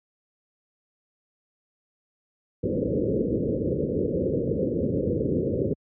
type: low-pass noise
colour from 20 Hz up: white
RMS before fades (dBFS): -25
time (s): 2.63-5.74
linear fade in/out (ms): 10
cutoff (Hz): 540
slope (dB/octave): 96
effects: high-pass 80 Hz 12 dB/octave